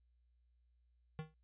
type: tone with exponential decay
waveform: square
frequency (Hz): 156.9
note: D#3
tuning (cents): +15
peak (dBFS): -38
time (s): 1.19-1.34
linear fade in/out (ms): 0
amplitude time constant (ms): 32
effects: added 60 Hz sine -70 dBFS peak until 1.43 s + resampled to 8000 Hz